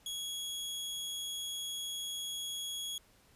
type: tone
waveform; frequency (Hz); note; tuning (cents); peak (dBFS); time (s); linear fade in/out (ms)
sawtooth; 3333; G#7; +5; -34; 0.06-2.98; 2
effects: pink hiss -65 dBFS RMS until 3.35 s + resampled to 32000 Hz